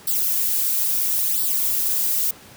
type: noise with flanger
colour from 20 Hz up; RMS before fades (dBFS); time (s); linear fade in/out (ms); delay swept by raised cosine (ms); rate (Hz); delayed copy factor
violet; -21; 0.07-2.31; 5; 0.22 to 3.72; 0.74; +0.8
effects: pink hiss -45 dBFS RMS until 2.56 s + high-pass 80 Hz 12 dB/octave